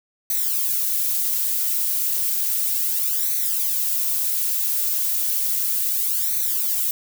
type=noise with flanger; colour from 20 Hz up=violet; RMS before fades=-22 dBFS; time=0.3-6.91 s; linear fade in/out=2 ms; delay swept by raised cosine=0.49 to 4.89 ms; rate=0.33 Hz; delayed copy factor=+0.8; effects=none

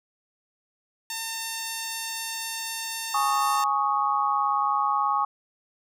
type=tone; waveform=5% pulse; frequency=904 Hz; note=A5; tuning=47 cents sharp; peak=-18 dBFS; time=1.1-3.64 s; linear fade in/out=2 ms
type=chord; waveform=sine; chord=Ab suspended fourth; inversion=none; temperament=just; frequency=830.6 / 1107.5 / 1245.9 Hz; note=Ab5 / Db6 / Eb6; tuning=0 / -2 / +2 cents; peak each=-26 / -24 / -28 dBFS; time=3.14-5.25 s; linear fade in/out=5 ms
effects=none

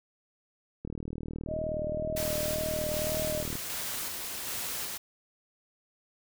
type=click train; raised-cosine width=3 ms; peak=-24 dBFS; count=107; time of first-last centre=0.85-3.554 s; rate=39.2 Hz
type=tone with vibrato; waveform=sine; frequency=617 Hz; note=D#5; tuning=15 cents flat; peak=-31 dBFS; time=1.47-3.45 s; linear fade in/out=50 ms; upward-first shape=sine; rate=1.9 Hz; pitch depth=24 cents each way
type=noise with tremolo; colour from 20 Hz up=white; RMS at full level=-35 dBFS; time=2.16-4.98 s; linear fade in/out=10 ms; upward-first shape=square; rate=1.3 Hz; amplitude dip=25%
effects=none

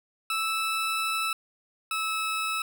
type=tone pair in turn; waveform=20% pulse; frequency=1313 / 1300.9 Hz; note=E6 / E6; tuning=-7 / -23 cents; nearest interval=unison; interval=16 cents; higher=first; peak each=-21 / -22 dBFS; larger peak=first; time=0.3-1.33 / 1.91-2.62 s; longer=first; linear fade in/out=2 ms; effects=none

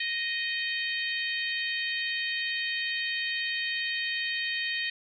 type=harmonic tone; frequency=622.3 Hz; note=D#5; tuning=in tune; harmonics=3 / 4 / 5 / 6 / 7; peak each=-32 / -34 / -36 / -38 / -39 dBFS; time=0-4.9 s; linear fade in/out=5 ms; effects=none

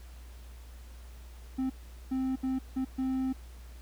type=tone bursts at uneven times; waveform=triangle; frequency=261.6 Hz; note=C4; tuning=in tune; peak=-26 dBFS; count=5; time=1.58-1.7 / 2.11-2.36 / 2.43-2.59 / 2.76-2.85 / 2.98-3.33 s; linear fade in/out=10 ms; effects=added 60 Hz sine -45 dBFS peak until 3.81 s + pink hiss -58 dBFS RMS until 3.81 s

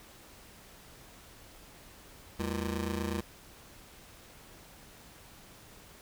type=ring-modulated tone; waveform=20% pulse; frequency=139 Hz; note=C#3; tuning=5 cents sharp; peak=-24 dBFS; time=2.39-3.21 s; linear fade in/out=5 ms; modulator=55.4 Hz; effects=pink hiss -54 dBFS RMS until 6.01 s

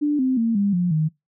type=tone with pitch steps; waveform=sine; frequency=294.6 / 259.4 / 228.5 / 201.2 / 177.21 / 156.06 Hz; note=D4 / C4 / A#3 / G3 / F3 / D#3; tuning=+6 / -15 / -34 / +45 / +26 / +6 cents; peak=-17 dBFS; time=0.01-1.09 s; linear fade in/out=20 ms; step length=180 ms; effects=noise-tail reverb RT60 0.2 s tail -24 dB re dry

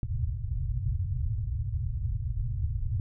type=low-pass noise; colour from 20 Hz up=white; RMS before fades=-30 dBFS; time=0.03-3 s; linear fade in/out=2 ms; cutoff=130 Hz; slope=96 dB/octave; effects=none

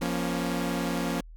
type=chord; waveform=sawtooth; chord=Bb minor; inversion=second; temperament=equal with one note detuned; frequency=174.61 / 236.1 / 277.2 Hz; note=F3 / Bb3 / Db4; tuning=0 / +22 / 0 cents; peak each=-27 / -28 / -28 dBFS; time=0.01-1.21 s; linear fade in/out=10 ms; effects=added 40 Hz sine -43 dBFS peak until 1.36 s

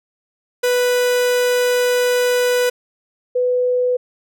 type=tone pair in turn; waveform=45% pulse / sine; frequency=493.9 / 497.6 Hz; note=B4 / B4; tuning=0 / +13 cents; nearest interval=unison; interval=13 cents; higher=second; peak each=-14 dBFS; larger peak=neither; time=0.63-2.7 / 3.35-3.97 s; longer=first; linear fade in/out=10 ms; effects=none

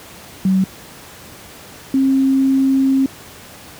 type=tone pair in turn; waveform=sine; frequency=189.6 / 268 Hz; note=F#3 / C4; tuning=+43 / +42 cents; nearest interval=tritone; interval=599 cents; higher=second; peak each=-11 dBFS; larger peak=neither; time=0.45-0.64 / 1.94-3.06 s; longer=second; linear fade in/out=2 ms; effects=pink hiss -38 dBFS RMS until 3.79 s + high-pass 80 Hz 12 dB/octave

